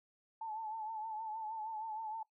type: tone with vibrato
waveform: sine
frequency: 877 Hz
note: A5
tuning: 6 cents flat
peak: -39 dBFS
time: 0.41-2.23 s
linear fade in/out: 5 ms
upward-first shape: triangle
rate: 6.4 Hz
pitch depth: 66 cents each way
effects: noise-tail reverb RT60 0.1 s tail -19 dB re dry